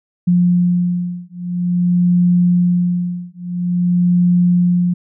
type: beating tone pair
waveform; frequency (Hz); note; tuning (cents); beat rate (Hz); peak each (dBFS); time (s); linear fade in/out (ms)
sine; 176.7 / 177.19; F3 / F3; +21 / +25; 0.49; -15; 0.27-4.94; 10
effects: none